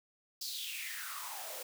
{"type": "noise with high-pass filter sweep", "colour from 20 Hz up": "white", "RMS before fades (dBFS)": -42, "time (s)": [0.41, 1.63], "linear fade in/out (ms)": 5, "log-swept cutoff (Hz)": [4900, 480], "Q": 5.7, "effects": []}